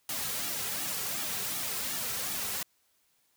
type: noise with flanger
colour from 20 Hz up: white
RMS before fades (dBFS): -34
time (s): 0.09-2.63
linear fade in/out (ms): 2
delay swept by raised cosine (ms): 1.9 to 3.4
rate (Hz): 2.7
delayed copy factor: -0.7
effects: white hiss -71 dBFS RMS until 3.36 s